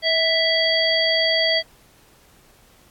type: harmonic tone with a mistuned harmonic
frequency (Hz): 659.3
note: E5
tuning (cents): 0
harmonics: 1 / 3 / 5 / 7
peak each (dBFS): -22 / -22 / -22 / -22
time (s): 0.02-1.63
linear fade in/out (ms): 50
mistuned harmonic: 1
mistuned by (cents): -30
effects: pink hiss -54 dBFS RMS until 2.9 s + AAC 64 kbps